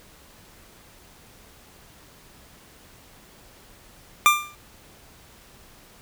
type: tone with exponential decay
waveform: 25% pulse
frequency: 1190 Hz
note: D6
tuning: 22 cents sharp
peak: -6 dBFS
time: 4.26-4.55 s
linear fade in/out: 0 ms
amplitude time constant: 62 ms
effects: pink hiss -51 dBFS RMS until 6.01 s